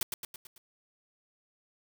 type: noise with echo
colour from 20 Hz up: white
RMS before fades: -30 dBFS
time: 0.01-0.03 s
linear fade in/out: 2 ms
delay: 110 ms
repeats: 5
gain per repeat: -5 dB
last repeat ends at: 0.58 s
effects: none